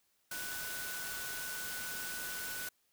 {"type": "tone in noise", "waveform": "sine", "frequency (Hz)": 1489, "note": "F#6", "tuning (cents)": 11, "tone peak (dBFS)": -43, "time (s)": [0.31, 2.69], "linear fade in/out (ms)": 5, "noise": "white", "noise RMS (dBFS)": -42, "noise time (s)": [0.31, 2.69], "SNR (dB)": -4, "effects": ["white hiss -75 dBFS RMS until 2.92 s"]}